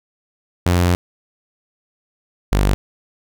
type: tone pair in turn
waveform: sawtooth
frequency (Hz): 88.3 / 49.17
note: F2 / G1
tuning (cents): +20 / +6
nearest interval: minor seventh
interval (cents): 1014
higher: first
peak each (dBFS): -9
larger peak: neither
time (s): 0.66-0.95 / 2.52-2.74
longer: first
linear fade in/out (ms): 0
effects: none